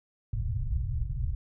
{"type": "low-pass noise", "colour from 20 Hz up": "white", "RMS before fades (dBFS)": -30, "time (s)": [0.33, 1.35], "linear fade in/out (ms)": 5, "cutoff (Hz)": 120, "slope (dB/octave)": 48, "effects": []}